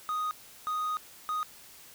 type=tone bursts at uneven times; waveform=triangle; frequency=1244.5 Hz; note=D#6; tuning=in tune; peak=-27 dBFS; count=3; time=0.09-0.31 / 0.67-0.97 / 1.29-1.43 s; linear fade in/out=0 ms; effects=white hiss -52 dBFS RMS until 1.94 s